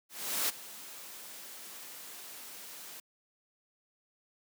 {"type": "noise with ADSR envelope", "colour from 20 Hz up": "white", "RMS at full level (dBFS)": -30, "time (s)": [0.09, 3], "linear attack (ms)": 400, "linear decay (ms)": 16, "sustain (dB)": -17, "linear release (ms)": 4, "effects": ["high-pass 200 Hz 12 dB/octave"]}